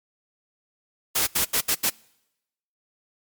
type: noise bursts at uneven times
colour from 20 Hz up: white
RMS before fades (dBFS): -22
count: 5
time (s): 1.15-1.27 / 1.35-1.45 / 1.53-1.61 / 1.68-1.75 / 1.83-1.9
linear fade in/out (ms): 10
effects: noise-tail reverb RT60 0.9 s tail -25 dB re dry + MP3 96 kbps